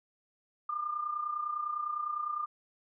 sine tone with amplitude modulation, 1204 Hz, D6, 43 cents sharp, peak -29 dBFS, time 0.69-2.46 s, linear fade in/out 5 ms, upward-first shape sine, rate 29.9 Hz, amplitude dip 65%, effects none

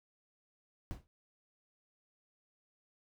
brown noise with exponential decay, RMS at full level -37 dBFS, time 0.91-1.07 s, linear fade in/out 0 ms, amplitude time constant 33 ms, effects none

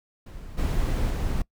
brown noise with level steps, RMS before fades -39 / -24 / -26 dBFS, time 0.26-1.42 s, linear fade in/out 5 ms, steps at 0.57 / 1.09 s, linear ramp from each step 20 ms, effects noise-tail reverb RT60 0.1 s tail -23 dB re dry

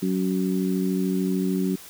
harmonic tone, 93.5 Hz, F#2, 19 cents sharp, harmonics 2 / 3 / 4, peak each -23 / -27 / -29 dBFS, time 0.02-1.76 s, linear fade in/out 10 ms, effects white hiss -44 dBFS RMS until 1.89 s

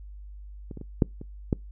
clicks, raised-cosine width 3 ms, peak -24 / -25 / -25 / -6 / -25 / -10 dBFS, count 6, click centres 0.712 / 0.773 / 0.813 / 1.022 / 1.214 / 1.528 s, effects noise-tail reverb RT60 0.2 s tail -25 dB re dry + added 50 Hz sine -40 dBFS peak until 1.71 s

